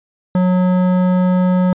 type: tone with hard clipping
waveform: sine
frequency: 182.5 Hz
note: F#3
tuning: 24 cents flat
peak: -13 dBFS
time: 0.35-1.73 s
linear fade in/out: 2 ms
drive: 13 dB
effects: resampled to 8000 Hz